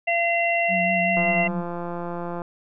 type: harmonic tone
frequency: 683 Hz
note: F5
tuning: 39 cents flat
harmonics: 1 / 3 / 4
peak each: -22 / -24 / -25 dBFS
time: 0.07-1.48 s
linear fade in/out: 10 ms
type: tone with vibrato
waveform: sine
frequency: 183.3 Hz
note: F#3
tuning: 16 cents flat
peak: -26 dBFS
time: 0.68-1.64 s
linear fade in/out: 50 ms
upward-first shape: triangle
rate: 5.2 Hz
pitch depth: 45 cents each way
type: click train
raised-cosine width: 1 ms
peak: -18 dBFS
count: 217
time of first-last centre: 1.17-2.419 s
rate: 173 Hz
effects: none